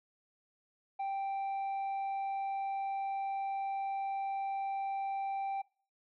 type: tone with tanh clipping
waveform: sine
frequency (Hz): 784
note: G5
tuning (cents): 0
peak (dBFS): -34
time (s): 0.99-5.62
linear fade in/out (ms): 10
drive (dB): 3
effects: noise-tail reverb RT60 0.4 s tail -22 dB re dry